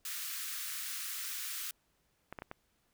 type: high-pass noise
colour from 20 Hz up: white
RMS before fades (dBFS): -40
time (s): 0.05-1.71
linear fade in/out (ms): 2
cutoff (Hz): 1200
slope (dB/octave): 48
type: clicks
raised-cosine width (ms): 0.5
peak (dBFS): -27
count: 4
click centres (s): 2.326 / 2.388 / 2.421 / 2.514
effects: pink hiss -75 dBFS RMS until 2.93 s